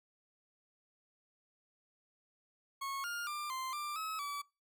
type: tone with pitch steps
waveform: 40% pulse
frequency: 1096 / 1412 / 1191 / 1043 / 1186 / 1285 / 1149 Hz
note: C#6 / F6 / D6 / C6 / D6 / E6 / D6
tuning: -20 / +19 / +24 / -6 / +17 / -45 / -38 cents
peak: -37 dBFS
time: 2.81-4.42 s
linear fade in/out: 10 ms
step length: 230 ms
effects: noise-tail reverb RT60 0.3 s tail -26 dB re dry